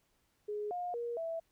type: tone with pitch steps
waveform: sine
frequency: 417.7 / 712 / 473.4 / 659 Hz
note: G#4 / F5 / A#4 / E5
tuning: +10 / +33 / +27 / -1 cents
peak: -35 dBFS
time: 0.48-1.4 s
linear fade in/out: 10 ms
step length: 230 ms
effects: pink hiss -75 dBFS RMS until 1.51 s